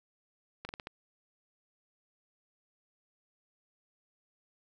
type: slowing click train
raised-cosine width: 0.3 ms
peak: -24 dBFS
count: 5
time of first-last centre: 0.65-0.871 s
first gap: 40 ms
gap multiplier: 1.22
effects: 11-bit